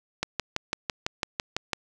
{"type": "click train", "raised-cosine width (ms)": 0.2, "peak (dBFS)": -9, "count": 10, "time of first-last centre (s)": [0.23, 1.733], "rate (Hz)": 5.99, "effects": []}